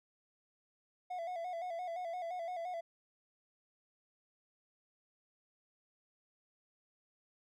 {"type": "tone with vibrato", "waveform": "triangle", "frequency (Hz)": 698.5, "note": "F5", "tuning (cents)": 0, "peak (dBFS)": -36, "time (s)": [1.1, 2.81], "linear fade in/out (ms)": 10, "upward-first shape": "square", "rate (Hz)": 5.8, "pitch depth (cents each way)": 70, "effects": []}